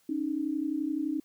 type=tone pair together; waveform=sine; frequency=277.2 / 308.9 Hz; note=C#4 / D#4; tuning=0 / -12 cents; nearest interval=major second; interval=188 cents; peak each=-32 / -30 dBFS; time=0.09-1.2 s; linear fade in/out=5 ms; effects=white hiss -67 dBFS RMS until 1.24 s